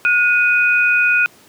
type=tone pair together; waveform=sine; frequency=1442.6 / 2489 Hz; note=F#6 / D#7; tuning=-44 / 0 cents; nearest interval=major sixth; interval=944 cents; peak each=-14 dBFS; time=0.05-1.26 s; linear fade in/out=0 ms; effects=pink hiss -47 dBFS RMS until 1.48 s + high-pass 150 Hz 12 dB/octave